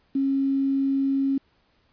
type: tone with quantisation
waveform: sine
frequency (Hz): 272.5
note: C#4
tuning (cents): -29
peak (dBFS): -20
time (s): 0.15-1.38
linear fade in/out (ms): 5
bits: 8
effects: pink hiss -65 dBFS RMS until 1.92 s + resampled to 11025 Hz